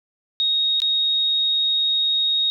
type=tone with dropouts; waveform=sine; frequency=3748 Hz; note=A#7; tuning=9 cents sharp; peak=-17 dBFS; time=0.4-2.5 s; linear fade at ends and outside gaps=0 ms; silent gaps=0.802-0.819 s; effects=none